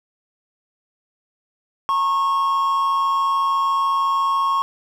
triangle tone pair together, 919.1 / 1093 Hz, A#5 / C#6, -25 / -25 cents, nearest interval minor third, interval 300 cents, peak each -25 / -15 dBFS, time 1.89-4.62 s, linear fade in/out 0 ms, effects none

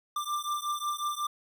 square beating tone pair, 1183 / 1188.5 Hz, D6 / D6, +12 / +20 cents, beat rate 5.5 Hz, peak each -34 / -34 dBFS, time 0.16-1.27 s, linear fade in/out 5 ms, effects none

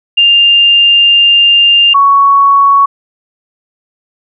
sine tone pair in turn, 2800 / 1115.4 Hz, F7 / C#6, +4 / +10 cents, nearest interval octave + major third, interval 1594 cents, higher first, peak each -3 dBFS, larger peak neither, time 0.17-1.94 / 1.94-2.86 s, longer first, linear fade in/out 10 ms, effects none

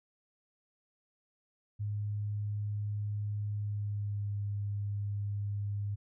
sine tone with pitch glide, 103.83 to 101.93 Hz, G#2 to G#2, 0 to -32 cents, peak -32 dBFS, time 1.79-5.96 s, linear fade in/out 20 ms, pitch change -32 cents, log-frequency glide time 3.55-4.36 s, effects none

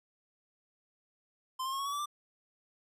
square tone with pitch steps, 1039 / 1061.4 / 1084.4 / 1107.8 / 1131.7 / 1156.2 / 1181.2 Hz, C6 / C6 / C#6 / C#6 / C#6 / D6 / D6, -12 / +24 / -38 / -1 / +35 / -27 / +10 cents, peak -34 dBFS, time 1.59-2.059 s, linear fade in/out 10 ms, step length 67 ms, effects resampled to 32000 Hz

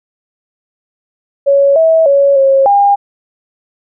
sine tone with pitch steps, 558 / 648 / 559 / 542 / 806 Hz, C#5 / E5 / C#5 / C#5 / G5, +11 / -30 / +14 / -39 / +48 cents, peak -5 dBFS, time 1.46-2.96 s, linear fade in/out 20 ms, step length 300 ms, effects none

